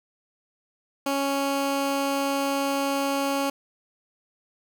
15% pulse tone, 277.2 Hz, C#4, in tune, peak -17 dBFS, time 1.06-3.5 s, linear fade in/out 5 ms, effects none

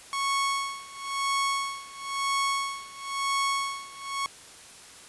sawtooth tone with tremolo, 1104 Hz, C#6, 7 cents flat, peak -20 dBFS, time 0.13-4.26 s, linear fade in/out 0 ms, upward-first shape sine, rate 0.99 Hz, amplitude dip 90%, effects white hiss -48 dBFS RMS until 5.08 s + resampled to 24000 Hz

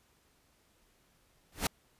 pink noise with exponential growth, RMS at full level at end -24 dBFS, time 1.52-1.67 s, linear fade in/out 5 ms, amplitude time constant 31 ms, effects pink hiss -69 dBFS RMS until 1.99 s + resampled to 32000 Hz

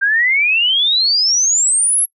sine exponential sweep, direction up, 1568 to 11390 Hz, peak -11 dBFS, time 0.01-2.06 s, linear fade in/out 20 ms, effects noise-tail reverb RT60 0.1 s tail -26 dB re dry

